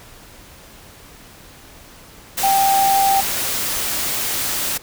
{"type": "tone in noise", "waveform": "sine", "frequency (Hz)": 784, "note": "G5", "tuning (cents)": 0, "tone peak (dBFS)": -13, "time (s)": [2.43, 3.21], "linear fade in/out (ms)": 10, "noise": "white", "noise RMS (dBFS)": -22, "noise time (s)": [2.37, 4.78], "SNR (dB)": 6, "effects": ["pink hiss -43 dBFS RMS until 4.82 s"]}